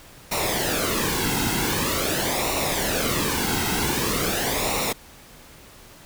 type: noise with flanger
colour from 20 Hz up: pink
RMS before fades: -24 dBFS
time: 0.31-4.93 s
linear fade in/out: 10 ms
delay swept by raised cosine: 0.62 to 1.72 ms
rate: 0.45 Hz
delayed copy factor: -0.65
effects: pink hiss -47 dBFS RMS until 6.05 s